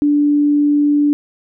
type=tone; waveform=sine; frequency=292.1 Hz; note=D4; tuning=9 cents flat; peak=-10 dBFS; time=0.02-1.13 s; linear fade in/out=0 ms; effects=none